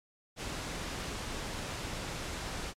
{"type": "noise", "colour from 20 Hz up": "pink", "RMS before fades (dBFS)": -38, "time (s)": [0.36, 2.74], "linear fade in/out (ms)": 50, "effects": ["low-pass 8000 Hz 12 dB/octave", "MP3 96 kbps"]}